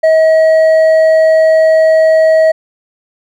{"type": "tone with hard clipping", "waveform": "sine", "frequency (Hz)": 638, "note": "D#5", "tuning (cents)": 43, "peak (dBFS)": -6, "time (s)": [0.03, 2.52], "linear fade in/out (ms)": 10, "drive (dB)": 4, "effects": []}